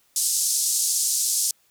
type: band-pass noise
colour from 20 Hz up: white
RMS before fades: -23 dBFS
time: 0.16-1.51 s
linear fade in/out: 2 ms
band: 5300 to 10000 Hz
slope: 24 dB/octave
effects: white hiss -63 dBFS RMS until 1.7 s